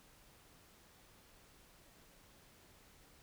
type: silence
effects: pink hiss -64 dBFS RMS until 3.22 s